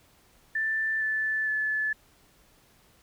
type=tone with pitch steps; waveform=sine; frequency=1769 / 1749.7 / 1730.6 Hz; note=A6 / A6 / A6; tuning=+9 / -10 / -29 cents; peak=-25 dBFS; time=0.55-1.93 s; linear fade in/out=5 ms; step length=460 ms; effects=pink hiss -61 dBFS RMS until 3.02 s